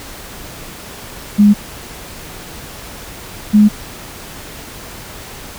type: tone pair in turn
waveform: sine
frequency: 206.3 / 210 Hz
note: G#3 / G#3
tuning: -11 / +19 cents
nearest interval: unison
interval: 30 cents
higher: second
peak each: -4 dBFS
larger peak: neither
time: 1.38-1.54 / 3.53-3.69 s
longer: neither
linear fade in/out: 20 ms
effects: pink hiss -32 dBFS RMS until 5.58 s